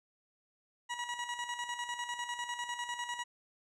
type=tone with tremolo; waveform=20% pulse; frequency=964 Hz; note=B5; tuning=42 cents flat; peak=-30 dBFS; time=0.89-3.24 s; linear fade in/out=20 ms; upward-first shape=square; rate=10 Hz; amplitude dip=55%; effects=resampled to 24000 Hz